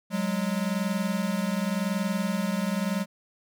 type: tone pair together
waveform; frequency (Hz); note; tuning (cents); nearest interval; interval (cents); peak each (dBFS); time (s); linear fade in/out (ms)
square; 185 / 205.9; F#3 / G#3; 0 / -15; major second; 185; -29 / -29; 0.1-3.06; 50
effects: none